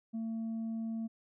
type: tone with tanh clipping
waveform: sine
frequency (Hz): 225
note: A3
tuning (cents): +39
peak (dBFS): -35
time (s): 0.13-1.08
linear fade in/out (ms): 20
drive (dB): 2
effects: none